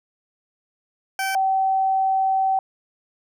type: tone pair in turn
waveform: 20% pulse / sine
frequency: 772 / 767.6 Hz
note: G5 / G5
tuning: -27 / -37 cents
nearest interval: unison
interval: 10 cents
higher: first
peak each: -17 dBFS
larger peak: neither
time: 1.19-1.35 / 1.35-2.59 s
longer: second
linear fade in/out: 2 ms
effects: none